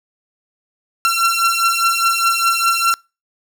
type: beating tone pair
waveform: sawtooth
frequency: 1357 / 1361.9 Hz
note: E6 / F6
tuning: +50 / -44 cents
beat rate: 4.9 Hz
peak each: -13 dBFS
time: 1.05-2.94 s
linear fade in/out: 0 ms
effects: noise-tail reverb RT60 0.3 s tail -26 dB re dry